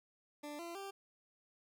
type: tone with pitch steps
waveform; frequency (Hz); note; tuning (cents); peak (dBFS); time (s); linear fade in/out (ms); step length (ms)
20% pulse; 294.5 / 340.3 / 393.1; D4 / F4 / G4; +5 / -45 / +5; -39; 0.43-0.91; 10; 160
effects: none